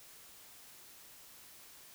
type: silence
effects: white hiss -56 dBFS RMS until 1.94 s